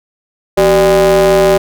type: ring-modulated tone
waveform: square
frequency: 106.1 Hz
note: G#2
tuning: 38 cents sharp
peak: -4 dBFS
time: 0.57-1.58 s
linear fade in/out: 10 ms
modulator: 488 Hz
effects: none